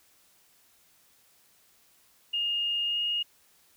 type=tone with pitch glide; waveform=sine; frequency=2838 to 2858 Hz; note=F7 to F7; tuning=+27 to +39 cents; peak=-26 dBFS; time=2.33-3.23 s; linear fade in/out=10 ms; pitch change=+12 cents; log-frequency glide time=2.86-2.99 s; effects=white hiss -63 dBFS RMS until 3.76 s